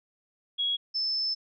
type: tone pair in turn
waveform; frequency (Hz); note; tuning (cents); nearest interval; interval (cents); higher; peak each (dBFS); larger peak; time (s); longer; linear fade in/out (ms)
sine; 3322 / 5264; G#7 / E8; 0 / -3; minor sixth; 797; second; -25 / -26; first; 0.58-0.77 / 0.94-1.35; second; 20
effects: none